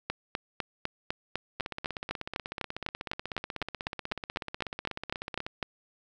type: two click trains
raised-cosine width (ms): 0.3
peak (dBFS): -19 / -14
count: 64 / 23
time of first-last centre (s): 1.6-5.465 / 0.1-5.628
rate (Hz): 16.3 / 3.98
effects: none